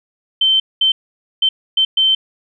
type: tone bursts at uneven times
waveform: sine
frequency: 3098 Hz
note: G7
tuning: 21 cents flat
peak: -10 dBFS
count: 5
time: 0.41-0.6 / 0.81-0.92 / 1.42-1.49 / 1.77-1.85 / 1.97-2.15 s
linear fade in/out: 5 ms
effects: none